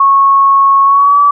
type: tone with pitch glide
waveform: sine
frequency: 1100 to 1150 Hz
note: C#6 to D6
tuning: -14 to -37 cents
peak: -4 dBFS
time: 0-1.31 s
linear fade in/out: 5 ms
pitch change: +77 cents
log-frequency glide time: 0.84-1.2 s
effects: none